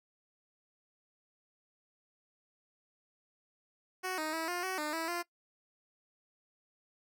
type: tone with pitch steps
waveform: 10% pulse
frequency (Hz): 371 / 311.6 / 324.5 / 353.8 / 375.4 / 302 / 326.6 / 347.1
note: F#4 / D#4 / E4 / F4 / F#4 / D4 / E4 / F4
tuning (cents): +5 / +3 / -27 / +23 / +25 / +48 / -16 / -11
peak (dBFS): -26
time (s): 4.03-5.23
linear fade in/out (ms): 20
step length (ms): 150
effects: noise-tail reverb RT60 0.1 s tail -21 dB re dry